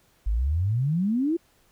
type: exponential sweep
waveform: sine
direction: up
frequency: 48.13 to 349.2 Hz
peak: -21 dBFS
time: 0.26-1.37 s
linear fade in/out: 10 ms
effects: pink hiss -63 dBFS RMS until 1.71 s